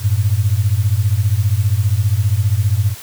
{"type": "beating tone pair", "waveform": "sine", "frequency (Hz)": [95.4, 110.4], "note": ["G2", "A2"], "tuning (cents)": [-47, 6], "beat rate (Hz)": 15, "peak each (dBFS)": -15, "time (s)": [0, 2.95], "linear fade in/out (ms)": 50, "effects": ["white hiss -35 dBFS RMS until 3.02 s"]}